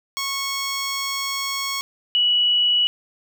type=tone pair in turn; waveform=10% pulse / sine; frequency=1100 / 2937 Hz; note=C#6 / F#7; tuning=-14 / -13 cents; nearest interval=octave + perfect fourth; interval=1701 cents; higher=second; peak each=-15 dBFS; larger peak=neither; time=0.17-1.81 / 2.15-2.87 s; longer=first; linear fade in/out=0 ms; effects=none